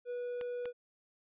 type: tone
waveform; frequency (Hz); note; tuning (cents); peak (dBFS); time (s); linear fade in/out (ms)
triangle; 488.1; B4; -20; -34; 0.05-0.73; 50
type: clicks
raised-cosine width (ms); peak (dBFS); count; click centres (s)
0.3; -29; 2; 0.412 / 0.656
effects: resampled to 8000 Hz